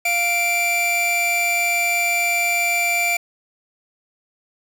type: tone pair together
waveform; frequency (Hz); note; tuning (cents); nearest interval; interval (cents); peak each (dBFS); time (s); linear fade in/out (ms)
45% pulse; 698.4 / 2349; F5 / D7; 0 / 0; octave + major sixth; 2100; -24 / -18; 0.05-3.17; 5
effects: none